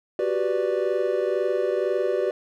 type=chord; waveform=triangle; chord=G major seventh; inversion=third; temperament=equal; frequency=370 / 392 / 493.9 / 587.3 Hz; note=F#4 / G4 / B4 / D5; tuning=0 / 0 / 0 / 0 cents; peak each=-25 dBFS; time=0.19-2.31 s; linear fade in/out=2 ms; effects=none